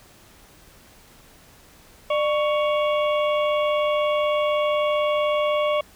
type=harmonic tone with a mistuned harmonic; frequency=558 Hz; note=C#5; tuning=11 cents sharp; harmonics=1 / 2 / 4 / 5 / 6; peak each=-20 / -26 / -32 / -34 / -36 dBFS; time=2.1-5.81 s; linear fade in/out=5 ms; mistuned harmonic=1; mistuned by=+120 cents; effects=pink hiss -51 dBFS RMS until 5.95 s